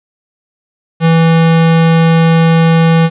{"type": "tone", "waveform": "square", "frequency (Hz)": 164.2, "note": "E3", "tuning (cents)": -6, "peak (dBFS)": -6, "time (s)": [1, 3.1], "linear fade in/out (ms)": 50, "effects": ["resampled to 8000 Hz", "7-bit"]}